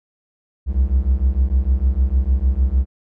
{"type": "beating tone pair", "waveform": "triangle", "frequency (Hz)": [62.1, 68.7], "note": ["B1", "C#2"], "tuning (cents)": [10, -15], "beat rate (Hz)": 6.6, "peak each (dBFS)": -15, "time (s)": [0.66, 2.86], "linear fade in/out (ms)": 50, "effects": []}